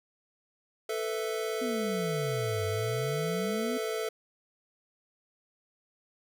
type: chord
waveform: square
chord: A suspended second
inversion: none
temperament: equal with one note detuned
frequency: 440 / 497.3 / 659.3 Hz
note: A4 / B4 / E5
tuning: 0 / +12 / 0 cents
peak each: -33 / -39 / -38 dBFS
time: 0.89-4.09 s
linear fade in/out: 5 ms
type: exponential two-way sweep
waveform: sine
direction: down then up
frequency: 259.5 to 95.8 to 259.5 Hz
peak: -32 dBFS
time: 1.61-3.78 s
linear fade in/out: 10 ms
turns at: 2.66 s
effects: none